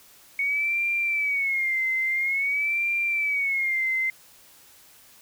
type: tone with vibrato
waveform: sine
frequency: 2217 Hz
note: C#7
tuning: in tune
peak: -22 dBFS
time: 0.39-4.1 s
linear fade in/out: 2 ms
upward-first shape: sine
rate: 0.49 Hz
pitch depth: 120 cents each way
effects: white hiss -53 dBFS RMS until 5.21 s